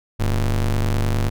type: ring-modulated tone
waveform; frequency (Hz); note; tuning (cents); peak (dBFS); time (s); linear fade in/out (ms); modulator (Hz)
square; 61.74; B1; 0; -15; 0.19-1.3; 20; 36.9
effects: none